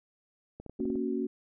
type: clicks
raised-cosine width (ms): 2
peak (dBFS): -30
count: 7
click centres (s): 0.6 / 0.663 / 0.696 / 0.803 / 0.854 / 0.902 / 0.956
type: chord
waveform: sine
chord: F# major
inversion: first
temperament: equal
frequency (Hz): 233.1 / 277.2 / 370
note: A#3 / C#4 / F#4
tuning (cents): 0 / 0 / 0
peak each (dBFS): -33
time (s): 0.79-1.27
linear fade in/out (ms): 10
effects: none